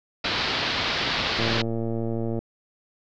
white low-pass noise, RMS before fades -26 dBFS, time 0.24-1.62 s, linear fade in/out 5 ms, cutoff 4700 Hz, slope 48 dB/octave
click train, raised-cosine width 2 ms, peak -16 dBFS, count 115, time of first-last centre 1.39-2.39 s, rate 114 Hz
effects none

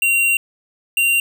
square tone pair in turn, 2756 / 2768 Hz, F7 / F7, -24 / -16 cents, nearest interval unison, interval 8 cents, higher second, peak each -14 dBFS, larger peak neither, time 0.02-0.37 / 0.97-1.2 s, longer first, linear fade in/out 2 ms, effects none

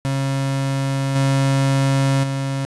35% pulse tone with level steps, 136.2 Hz, C#3, 30 cents flat, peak -17 / -13 / -19 dBFS, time 0.05-2.65 s, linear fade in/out 0 ms, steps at 1.15 / 2.23 s, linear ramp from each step 10 ms, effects resampled to 24000 Hz + 8-bit

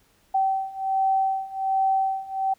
sine beating tone pair, 770 / 771.3 Hz, G5 / G5, -31 / -28 cents, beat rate 1.3 Hz, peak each -25 / -23 dBFS, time 0.34-2.54 s, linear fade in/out 10 ms, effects pink hiss -62 dBFS RMS until 2.58 s

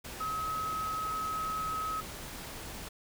sine tone in noise, 1279 Hz, D#6, 47 cents sharp, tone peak -32 dBFS, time 0.2-2.01 s, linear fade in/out 10 ms, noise pink, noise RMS -43 dBFS, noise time 0.04-2.89 s, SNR +8 dB, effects none

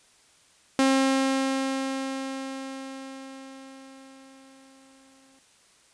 sawtooth tone with exponential decay, 267.7 Hz, C4, 40 cents sharp, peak -14 dBFS, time 0.79-5.39 s, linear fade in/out 1 ms, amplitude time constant 1000 ms, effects white hiss -59 dBFS RMS until 5.93 s + resampled to 22050 Hz

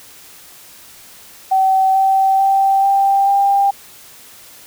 sine tone with pitch steps, 765 / 772.5 / 780.2 / 787.9 / 795.6 Hz, G5 / G5 / G5 / G5 / G5, -42 / -26 / -8 / +9 / +25 cents, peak -10 dBFS, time 1.51-3.71 s, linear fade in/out 10 ms, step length 440 ms, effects white hiss -41 dBFS RMS until 4.66 s

